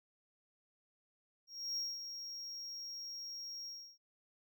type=tone with ADSR envelope; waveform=triangle; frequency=5588 Hz; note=F8; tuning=in tune; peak=-34 dBFS; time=1.47-3.98 s; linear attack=300 ms; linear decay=210 ms; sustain=-8 dB; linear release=310 ms; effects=none